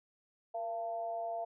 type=tone with amplitude modulation; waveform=sine; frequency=682 Hz; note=F5; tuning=41 cents flat; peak=-32 dBFS; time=0.54-1.45 s; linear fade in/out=10 ms; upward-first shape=sine; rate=213 Hz; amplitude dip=65%; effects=none